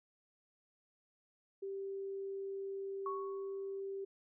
sine tone, 391.3 Hz, G4, 3 cents flat, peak -39 dBFS, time 1.62-4.05 s, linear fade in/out 10 ms
sine tone with exponential decay, 1109 Hz, C#6, in tune, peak -36 dBFS, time 3.06-3.8 s, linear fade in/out 2 ms, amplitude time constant 160 ms
effects none

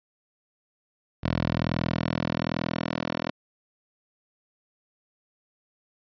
10% pulse tone with high-pass filter sweep, 41.2 Hz, E1, in tune, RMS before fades -28 dBFS, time 1.23-3.31 s, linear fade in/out 10 ms, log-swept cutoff 90 to 280 Hz, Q 0.84, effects resampled to 11025 Hz

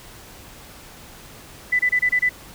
sine tone bursts, 1993 Hz, B6, 15 cents sharp, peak -15 dBFS, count 6, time 1.72-2.293 s, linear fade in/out 10 ms, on 73 ms, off 27 ms, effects pink hiss -43 dBFS RMS until 2.54 s

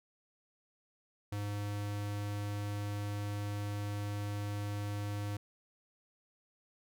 square tone, 102.7 Hz, G#2, 19 cents flat, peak -36 dBFS, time 1.32-5.37 s, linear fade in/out 5 ms, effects none

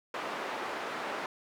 white band-pass noise, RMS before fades -37 dBFS, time 0.14-1.26 s, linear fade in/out 2 ms, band 320 to 1400 Hz, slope 12 dB/octave, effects none

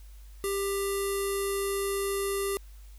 square tone with low-pass filter, 395.9 Hz, G4, 17 cents sharp, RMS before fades -30 dBFS, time 0.44-2.57 s, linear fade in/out 0 ms, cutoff 11000 Hz, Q 6.5, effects added 50 Hz sine -45 dBFS peak until 2.98 s + white hiss -61 dBFS RMS until 2.98 s

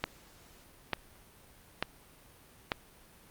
click train, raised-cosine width 0.3 ms, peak -13 dBFS, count 4, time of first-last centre 0.04-2.719 s, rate 1.12 Hz, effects pink hiss -58 dBFS RMS until 3.3 s + Opus 48 kbps

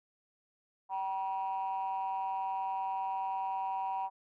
triangle ring-modulated tone, 95.3 Hz, G2, 48 cents flat, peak -26 dBFS, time 0.89-4.1 s, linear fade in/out 50 ms, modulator 865 Hz, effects tanh soft clip ceiling -27 dBFS

